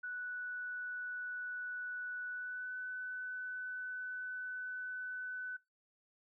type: tone with pitch glide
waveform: sine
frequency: 1480 to 1501.5 Hz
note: F#6 to F#6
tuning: 0 to +25 cents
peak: -39 dBFS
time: 0.03-5.57 s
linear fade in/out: 10 ms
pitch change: +25 cents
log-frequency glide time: 2.3-2.75 s
effects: noise-tail reverb RT60 0.2 s tail -22 dB re dry